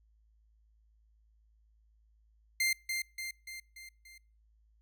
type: tone with echo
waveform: sawtooth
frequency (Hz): 2096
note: C7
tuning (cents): +2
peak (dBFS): -24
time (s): 2.6-2.73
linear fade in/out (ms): 5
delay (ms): 290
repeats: 5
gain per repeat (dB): -5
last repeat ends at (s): 4.18
effects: noise-tail reverb RT60 0.4 s tail -25 dB re dry + added 54 Hz sine -64 dBFS peak until 4.81 s